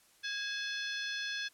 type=harmonic tone with a mistuned harmonic; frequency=858 Hz; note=A5; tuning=44 cents flat; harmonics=2 / 3 / 4 / 5 / 6 / 7; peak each=-38 / -44 / -41 / -45 / -46 / -50 dBFS; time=0.23-1.49 s; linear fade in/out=20 ms; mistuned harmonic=2; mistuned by=-75 cents; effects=white hiss -65 dBFS RMS until 1.53 s + low-pass 12000 Hz 12 dB/octave